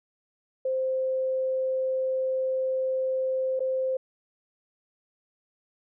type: tone with dropouts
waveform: sine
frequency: 522 Hz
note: C5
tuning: 4 cents flat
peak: -24 dBFS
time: 0.65-3.97 s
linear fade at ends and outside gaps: 5 ms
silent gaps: 3.594-3.603 s
effects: none